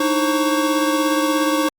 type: tone cluster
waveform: square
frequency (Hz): 304.2 / 321.1 / 534 / 1121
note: D#4 / E4 / C5 / C#6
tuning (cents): -39 / -45 / +35 / +19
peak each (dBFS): -20 / -26 / -23 / -24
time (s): 0-1.69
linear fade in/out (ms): 5
effects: Opus 48 kbps